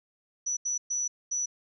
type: tone bursts at uneven times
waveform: sine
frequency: 5920 Hz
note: F#8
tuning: in tune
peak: -27 dBFS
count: 4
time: 0.46-0.57 / 0.65-0.78 / 0.9-1.08 / 1.31-1.46 s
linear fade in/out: 10 ms
effects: none